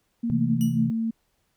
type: tone with pitch glide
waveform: sine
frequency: 233.1 to 225.8 Hz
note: A#3 to A3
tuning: 0 to +45 cents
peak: -23 dBFS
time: 0.23-1.11 s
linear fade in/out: 10 ms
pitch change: -55 cents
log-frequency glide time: 0.39-0.68 s
type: chord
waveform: sine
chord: A minor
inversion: first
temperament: equal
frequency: 130.81 / 164.81 / 220 Hz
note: C3 / E3 / A3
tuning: 0 / 0 / 0 cents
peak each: -27 dBFS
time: 0.3-0.9 s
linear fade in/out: 0 ms
type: tone with exponential decay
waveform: 10% pulse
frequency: 2924 Hz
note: F#7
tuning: 21 cents flat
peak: -26 dBFS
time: 0.61-0.88 s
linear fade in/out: 0 ms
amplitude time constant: 57 ms
effects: pink hiss -71 dBFS RMS until 1.56 s